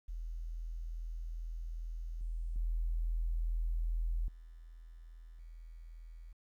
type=tone with level steps; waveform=sine; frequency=41.2 Hz; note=E1; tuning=in tune; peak=-38 / -35 / -31 / -49 / -47 dBFS; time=0.08-6.33 s; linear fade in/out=10 ms; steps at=2.21 / 2.56 / 4.28 / 5.39 s; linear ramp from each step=2 ms; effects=12-bit